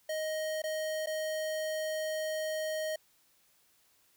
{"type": "tone with dropouts", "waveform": "square", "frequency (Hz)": 625, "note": "D#5", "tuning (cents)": 8, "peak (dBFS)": -33, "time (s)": [0.09, 2.96], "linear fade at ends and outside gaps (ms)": 5, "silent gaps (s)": [[0.62, 0.638], [1.061, 1.07]], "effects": ["white hiss -68 dBFS RMS until 4.16 s"]}